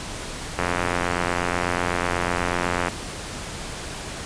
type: click train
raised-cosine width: 0.5 ms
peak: -7 dBFS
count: 203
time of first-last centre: 0.59-2.883 s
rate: 88.1 Hz
effects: pink hiss -33 dBFS RMS until 4.25 s + resampled to 22050 Hz